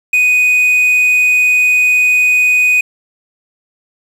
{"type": "tone with quantisation", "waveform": "triangle", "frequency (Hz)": 2489, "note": "D#7", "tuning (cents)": 0, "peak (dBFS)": -6, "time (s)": [0.13, 2.81], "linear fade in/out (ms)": 5, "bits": 6, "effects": []}